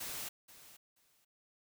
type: noise with echo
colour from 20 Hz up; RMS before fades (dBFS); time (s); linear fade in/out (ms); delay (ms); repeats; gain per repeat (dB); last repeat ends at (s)
white; -42; 0-0.29; 10; 480; 2; -15; 1.25
effects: none

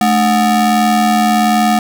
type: ring-modulated tone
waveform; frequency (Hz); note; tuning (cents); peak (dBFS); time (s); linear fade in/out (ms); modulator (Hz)
square; 256.3; C4; -36; -7; 0.01-1.79; 2; 472
effects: none

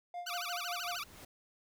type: tone with tremolo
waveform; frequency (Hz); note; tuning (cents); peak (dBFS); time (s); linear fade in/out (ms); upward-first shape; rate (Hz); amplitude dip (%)
triangle; 704; F5; +14; -35; 0.14-0.97; 2; triangle; 5.6; 90
type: tone with vibrato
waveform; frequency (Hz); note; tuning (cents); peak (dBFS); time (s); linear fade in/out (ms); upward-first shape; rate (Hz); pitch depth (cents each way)
15% pulse; 1318.5; E6; 0; -31; 0.26-1.04; 10; sine; 13; 260
type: noise with exponential growth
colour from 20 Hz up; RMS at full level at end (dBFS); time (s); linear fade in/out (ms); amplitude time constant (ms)
pink; -50; 0.37-1.25; 5; 190
effects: none

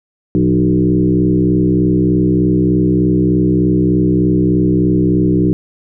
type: tone with frequency modulation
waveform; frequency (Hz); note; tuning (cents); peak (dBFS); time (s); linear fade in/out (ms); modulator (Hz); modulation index
sine; 239.8; A#3; +49; -9; 0.35-5.53; 0; 63.3; 2.1
effects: none

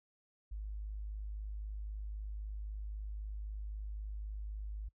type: tone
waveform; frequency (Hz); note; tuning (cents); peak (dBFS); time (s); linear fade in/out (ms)
sine; 51.91; G#1; 0; -39; 0.51-4.89; 10
effects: noise-tail reverb RT60 0.1 s tail -25 dB re dry

